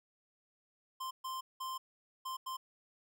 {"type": "tone bursts at uneven times", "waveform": "square", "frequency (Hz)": 1045, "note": "C6", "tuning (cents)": -2, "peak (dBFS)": -39, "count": 5, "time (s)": [[1, 1.11], [1.24, 1.41], [1.6, 1.78], [2.25, 2.37], [2.46, 2.57]], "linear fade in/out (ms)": 10, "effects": []}